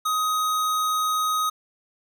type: tone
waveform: square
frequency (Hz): 1256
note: D#6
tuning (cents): +16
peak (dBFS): -22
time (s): 0.05-1.5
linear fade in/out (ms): 10
effects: none